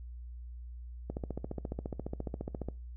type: click train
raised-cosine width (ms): 2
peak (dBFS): -23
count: 24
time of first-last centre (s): 1.1-2.686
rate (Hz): 14.5
effects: noise-tail reverb RT60 0.3 s tail -22 dB re dry + added 60 Hz sine -42 dBFS peak until 2.96 s